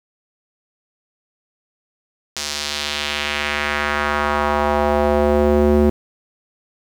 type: tone with band-pass filter sweep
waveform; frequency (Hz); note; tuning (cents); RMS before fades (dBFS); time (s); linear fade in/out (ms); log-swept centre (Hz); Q
square; 73.6; D2; +4; -18; 2.36-5.9; 5; 5700 to 320; 1.5
effects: 7-bit